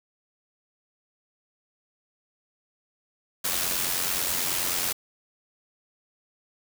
white noise with amplitude modulation, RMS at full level -25 dBFS, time 3.44-4.93 s, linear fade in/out 10 ms, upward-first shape sine, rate 89.3 Hz, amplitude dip 50%, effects none

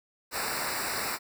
pink noise with comb filter, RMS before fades -32 dBFS, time 0.31-1.19 s, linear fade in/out 50 ms, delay 0.31 ms, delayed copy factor -0.95, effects none

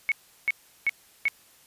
sine tone bursts, 2208 Hz, C#7, 7 cents flat, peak -20 dBFS, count 4, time 0.09-1.282 s, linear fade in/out 0 ms, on 28 ms, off 360 ms, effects white hiss -57 dBFS RMS until 1.66 s + resampled to 32000 Hz

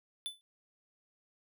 square tone with exponential decay, 3499 Hz, A7, 10 cents flat, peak -33 dBFS, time 0.26-0.41 s, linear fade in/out 0 ms, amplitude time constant 31 ms, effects none

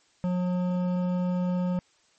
sine tone with hard clipping, 180 Hz, F#3, 47 cents flat, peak -26 dBFS, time 0.24-1.79 s, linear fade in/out 0 ms, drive 11 dB, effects white hiss -64 dBFS RMS until 2.18 s + MP3 32 kbps

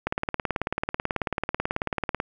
click train, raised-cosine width 0.5 ms, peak -10 dBFS, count 40, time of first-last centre 0.07-2.201 s, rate 18.3 Hz, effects none

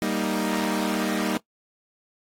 sawtooth chord, Eb major, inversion first, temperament equal, 196 / 233.1 / 311.1 Hz, G3 / Bb3 / Eb4, 0 / 0 / 0 cents, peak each -24 dBFS, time 0.02-1.37 s, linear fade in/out 0 ms, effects noise-tail reverb RT60 0.1 s tail -20 dB re dry + AAC 48 kbps

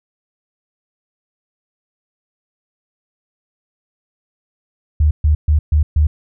sine tone bursts, 75.5 Hz, D2, 48 cents sharp, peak -9 dBFS, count 5, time 5-6.07 s, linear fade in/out 5 ms, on 110 ms, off 130 ms, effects none

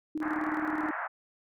sine tone with tremolo, 308.3 Hz, D#4, 16 cents flat, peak -28 dBFS, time 0.15-0.91 s, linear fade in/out 5 ms, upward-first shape square, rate 19 Hz, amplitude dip 60%
white band-pass noise, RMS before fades -35 dBFS, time 0.21-1.08 s, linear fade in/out 20 ms, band 640 to 1800 Hz, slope 48 dB/octave
effects none

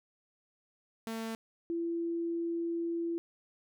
sawtooth / sine tone pair in turn, 224.9 / 337 Hz, A3 / E4, +38 / +38 cents, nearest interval perfect fifth, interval 700 cents, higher second, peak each -32 / -31 dBFS, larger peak second, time 1.07-1.35 / 1.7-3.18 s, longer second, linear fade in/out 0 ms, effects none

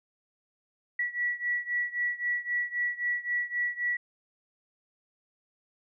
sine beating tone pair, 1940 / 1943.8 Hz, B6 / B6, -31 / -28 cents, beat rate 3.8 Hz, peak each -30 / -32 dBFS, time 0.99-3.97 s, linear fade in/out 5 ms, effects none

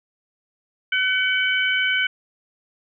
harmonic tone, 756 Hz, F#5, 37 cents sharp, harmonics 2 / 3 / 4, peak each -21 / -23 / -24 dBFS, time 0.92-2.07 s, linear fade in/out 5 ms, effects none

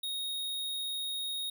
square tone, 3743 Hz, A#7, 6 cents sharp, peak -34 dBFS, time 0.03-1.5 s, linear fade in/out 5 ms, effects none

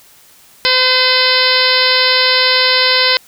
harmonic tone, 511 Hz, C5, 41 cents flat, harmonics 1 / 2 / 3 / 4 / 5 / 6 / 7 / 8 / 9 / 10, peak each -19 / -20 / -19 / -17 / -21 / -19 / -20 / -16 / -19 / -17 dBFS, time 0.65-3.17 s, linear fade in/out 0 ms, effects white hiss -45 dBFS RMS until 3.27 s

